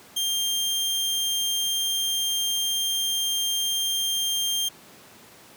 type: tone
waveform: sawtooth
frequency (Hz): 3189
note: G7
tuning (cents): +29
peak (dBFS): -20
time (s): 0.16-4.69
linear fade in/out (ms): 10
effects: pink hiss -49 dBFS RMS until 5.56 s + high-pass 150 Hz 12 dB/octave